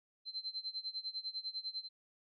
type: tone with tremolo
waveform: sine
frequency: 4100 Hz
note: C8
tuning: 36 cents flat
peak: -36 dBFS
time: 0.25-1.89 s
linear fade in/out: 50 ms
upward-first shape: sine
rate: 10 Hz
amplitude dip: 90%
effects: none